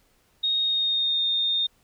sine tone with pitch glide, 3729 to 3659 Hz, A#7 to A#7, 0 to -33 cents, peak -21 dBFS, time 0.43-1.67 s, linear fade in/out 10 ms, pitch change -33 cents, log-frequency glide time 0.6-1.26 s, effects pink hiss -64 dBFS RMS until 1.83 s

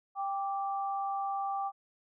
sine tone pair together, 789.7 / 1170 Hz, G5 / D6, +13 / -7 cents, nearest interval perfect fifth, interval 680 cents, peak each -32 / -37 dBFS, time 0.15-1.72 s, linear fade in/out 50 ms, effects none

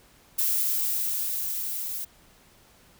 violet noise with level ramp, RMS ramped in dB -24 to -33 dBFS, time 0.38-2.05 s, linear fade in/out 10 ms, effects pink hiss -57 dBFS RMS until 2.99 s

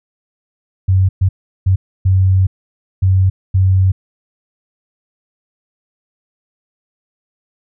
sine tone bursts at uneven times, 94.4 Hz, F#2, 35 cents sharp, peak -8 dBFS, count 6, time 0.88-1.09 / 1.21-1.29 / 1.66-1.76 / 2.05-2.47 / 3.02-3.3 / 3.54-3.92 s, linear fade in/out 10 ms, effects none

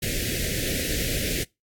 pink band-stop noise, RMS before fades -27 dBFS, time 0.02-1.44 s, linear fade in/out 10 ms, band 590 to 1700 Hz, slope 48 dB/octave, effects noise-tail reverb RT60 0.2 s tail -22 dB re dry + AAC 64 kbps

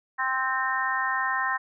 harmonic tone, 261.6 Hz, C4, in tune, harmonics 3 / 4 / 5 / 6 / 7, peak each -33 / -28 / -34 / -32 / -28 dBFS, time 0.18-1.58 s, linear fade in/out 20 ms, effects none

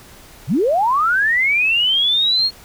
sine linear sweep, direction up, 97.2 to 4341 Hz, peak -13 dBFS, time 0.47-2.51 s, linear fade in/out 50 ms, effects pink hiss -43 dBFS RMS until 2.64 s

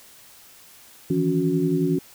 sine tone cluster, 157 / 167.9 / 279 / 366.6 Hz, D#3 / E3 / C#4 / F#4, +16 / +32 / +11 / -16 cents, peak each -28 / -24 / -23 / -24 dBFS, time 1.1-1.99 s, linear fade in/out 5 ms, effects white hiss -49 dBFS RMS until 2.14 s

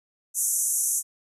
white band-pass noise, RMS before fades -25 dBFS, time 0.34-1.03 s, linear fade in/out 50 ms, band 6000 to 12000 Hz, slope 96 dB/octave, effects none

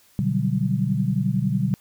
sine chord, G major seventh, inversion first, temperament equal, 123.47 / 146.83 / 185 / 196 Hz, B2 / D3 / F#3 / G3, 0 / 0 / 0 / 0 cents, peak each -25 dBFS, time 0.19-1.74 s, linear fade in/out 0 ms, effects white hiss -57 dBFS RMS until 1.8 s

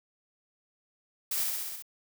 blue noise with echo, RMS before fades -31 dBFS, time 1.31-1.44 s, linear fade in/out 5 ms, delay 64 ms, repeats 6, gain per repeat -2 dB, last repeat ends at 1.824 s, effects none

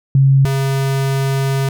sine / square tone pair in turn, 135.9 / 135.9 Hz, C#3 / C#3, -34 / -34 cents, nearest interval unison, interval 0 cents, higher neither, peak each -7 / -15 dBFS, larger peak first, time 0.15-0.45 / 0.45-1.69 s, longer second, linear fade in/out 2 ms, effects none

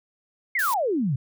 sine exponential sweep, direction down, 2217 to 119.9 Hz, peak -21 dBFS, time 0.55-1.16 s, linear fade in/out 5 ms
blue noise, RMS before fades -31 dBFS, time 0.59-0.74 s, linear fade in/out 0 ms
effects none

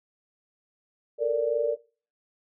sine tone cluster, 444.2 / 467.6 / 585 Hz, A4 / A#4 / D5, +16 / +5 / -7 cents, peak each -30 / -26 / -26 dBFS, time 1.18-1.77 s, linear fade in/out 50 ms, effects noise-tail reverb RT60 0.4 s tail -23 dB re dry

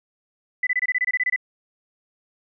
sine tone bursts, 1998 Hz, B6, 20 cents sharp, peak -18 dBFS, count 12, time 0.63-1.362 s, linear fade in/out 5 ms, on 39 ms, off 24 ms, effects none

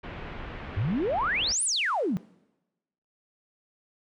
pink low-pass noise, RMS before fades -39 dBFS, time 0.03-1.53 s, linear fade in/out 10 ms, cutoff 2800 Hz, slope 24 dB/octave
sine exponential two-way sweep, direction up then down, 88.9 to 10180 to 160.6 Hz, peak -24 dBFS, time 0.77-2.17 s, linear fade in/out 0 ms, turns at 1.64 s
effects noise-tail reverb RT60 1.0 s tail -24 dB re dry

